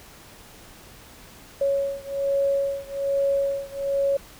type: beating tone pair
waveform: sine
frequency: 554.4 / 555.6 Hz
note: C#5 / C#5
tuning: 0 / +4 cents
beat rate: 1.2 Hz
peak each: -24 / -25 dBFS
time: 1.61-4.17 s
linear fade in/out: 5 ms
effects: pink hiss -47 dBFS RMS until 4.39 s